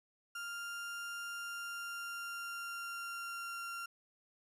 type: tone with pitch glide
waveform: 35% pulse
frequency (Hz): 1396.9 to 1380.9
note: F6 to F6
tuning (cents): 0 to -20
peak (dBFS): -39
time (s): 0.35-3.86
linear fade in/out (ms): 5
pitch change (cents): -20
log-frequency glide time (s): 1.24-3.62
effects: resampled to 32000 Hz